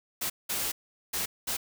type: noise bursts at uneven times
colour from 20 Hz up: white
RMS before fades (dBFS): -31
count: 4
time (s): 0.21-0.3 / 0.49-0.72 / 1.13-1.26 / 1.47-1.57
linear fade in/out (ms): 10
effects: none